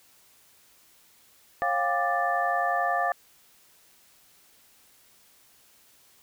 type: tone cluster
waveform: sine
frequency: 546 / 703 / 794 / 1181 / 1760 Hz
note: C#5 / F5 / G5 / D6 / A6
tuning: -26 / +11 / +22 / +9 / 0 cents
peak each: -34 / -26 / -32 / -30 / -30 dBFS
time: 1.62-3.12 s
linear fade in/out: 0 ms
effects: white hiss -59 dBFS RMS until 6.22 s